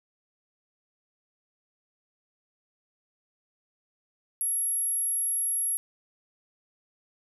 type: tone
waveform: sine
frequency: 11230 Hz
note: F9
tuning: 8 cents sharp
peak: -25 dBFS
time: 4.41-5.77 s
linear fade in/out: 0 ms
effects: none